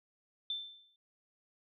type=tone with exponential decay; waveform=sine; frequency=3547 Hz; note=A7; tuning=13 cents sharp; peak=-32 dBFS; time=0.5-0.96 s; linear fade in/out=2 ms; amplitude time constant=100 ms; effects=none